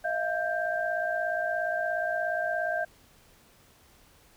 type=tone cluster; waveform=sine; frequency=636 / 693 / 1577 Hz; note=D#5 / F5 / G6; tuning=+38 / -14 / +10 cents; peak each=-31 dBFS; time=0.04-2.85 s; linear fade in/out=10 ms; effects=pink hiss -59 dBFS RMS until 4.36 s